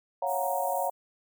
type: chord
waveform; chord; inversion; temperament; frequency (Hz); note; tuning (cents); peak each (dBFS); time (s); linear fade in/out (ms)
sine; Gb major seventh; second; equal; 554.4 / 698.5 / 740 / 932.3; Db5 / F5 / Gb5 / Bb5; 0 / 0 / 0 / 0; -32; 0.22-0.9; 5
type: high-pass noise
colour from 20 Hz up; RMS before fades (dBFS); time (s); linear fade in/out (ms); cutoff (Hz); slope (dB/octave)
white; -41; 0.26-0.91; 50; 7200; 48
effects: none